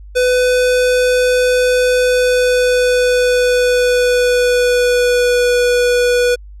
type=tone with pitch glide; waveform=square; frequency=500 to 489.4 Hz; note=B4 to B4; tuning=+21 to -16 cents; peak=-11 dBFS; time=0.15-6.36 s; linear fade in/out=20 ms; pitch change=-37 cents; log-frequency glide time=2.01-5.55 s; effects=added 50 Hz sine -32 dBFS peak until 6.6 s + low-pass 10000 Hz 12 dB/octave